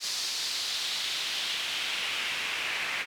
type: noise with band-pass filter sweep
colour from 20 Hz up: pink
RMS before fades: -32 dBFS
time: 0-3.06 s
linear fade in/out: 50 ms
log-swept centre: 4900 to 2200 Hz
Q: 2.2
effects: none